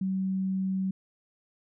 sine tone, 190 Hz, F#3, 46 cents sharp, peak -26 dBFS, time 0.01-0.91 s, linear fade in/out 5 ms, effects none

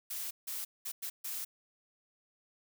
blue noise bursts at uneven times, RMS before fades -39 dBFS, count 5, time 0.1-0.31 / 0.47-0.65 / 0.85-0.92 / 1.02-1.1 / 1.24-1.45 s, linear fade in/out 10 ms, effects none

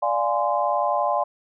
sine chord, D half-diminished seventh, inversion none, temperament equal with one note detuned, 587.3 / 698.5 / 830.6 / 1036.3 Hz, D5 / F5 / Ab5 / C6, 0 / 0 / 0 / -17 cents, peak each -25 dBFS, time 0.02-1.24 s, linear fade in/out 10 ms, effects none

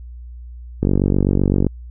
click train, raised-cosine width 3 ms, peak -3 dBFS, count 41, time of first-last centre 0.83-1.667 s, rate 47.8 Hz, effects added 60 Hz sine -32 dBFS peak until 1.9 s

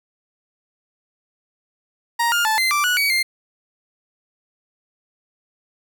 30% pulse tone with pitch steps, 938 / 1413 / 875 / 2072 / 1173 / 1468 / 2263 / 2106 Hz, A#5 / F6 / A5 / C7 / D6 / F#6 / C#7 / C7, +11 / +20 / -10 / -17 / -2 / -14 / +35 / +11 cents, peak -14 dBFS, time 2.19-3.23 s, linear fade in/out 10 ms, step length 130 ms, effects none

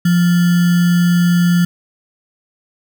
sine tone with sample-and-hold, 174.61 Hz, F3, in tune, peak -9 dBFS, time 0.05-1.65 s, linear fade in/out 5 ms, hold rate 1575 Hz, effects none

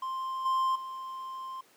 triangle tone with level steps, 1049 Hz, C6, 4 cents sharp, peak -30 / -23 / -35 dBFS, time 0.02-1.61 s, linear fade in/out 5 ms, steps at 0.45 / 0.75 s, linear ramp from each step 10 ms, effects pink hiss -61 dBFS RMS until 1.76 s + high-pass 300 Hz 12 dB/octave

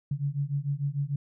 sine beating tone pair, 138.59 / 145.29 Hz, C#3 / D3, 0 / -18 cents, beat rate 6.7 Hz, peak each -30 dBFS, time 0.11-1.16 s, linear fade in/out 5 ms, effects none

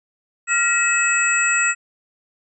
sine tone cluster, 1391 / 1908 / 2590 / 7650 Hz, F6 / A#6 / E7 / A#8, -7 / +40 / -31 / +44 cents, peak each -21 dBFS, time 0.47-1.75 s, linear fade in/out 50 ms, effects none

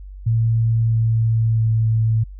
sine tone with pitch steps, 113.6 / 112.62 / 111.65 Hz, A#2 / A2 / A2, -44 / +41 / +26 cents, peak -14 dBFS, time 0.26-2.24 s, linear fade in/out 10 ms, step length 660 ms, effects added 48 Hz sine -33 dBFS peak until 2.39 s

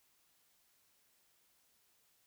silence, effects white hiss -73 dBFS RMS until 2.26 s

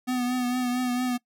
square tone with vibrato, 248.9 Hz, B3, 14 cents sharp, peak -25 dBFS, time 0.07-1.18 s, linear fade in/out 20 ms, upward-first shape triangle, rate 4.4 Hz, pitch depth 38 cents each way, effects noise-tail reverb RT60 0.1 s tail -22 dB re dry

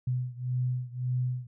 sine beating tone pair, 125 / 126.8 Hz, B2 / B2, +21 / +46 cents, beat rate 1.8 Hz, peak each -30 / -32 dBFS, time 0.07-1.47 s, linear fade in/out 5 ms, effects none

